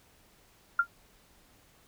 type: tone with exponential decay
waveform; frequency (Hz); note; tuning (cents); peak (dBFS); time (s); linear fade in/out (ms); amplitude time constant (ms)
sine; 1392; F6; -6; -17; 0.79-0.87; 5; 16
effects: pink hiss -62 dBFS RMS until 1.87 s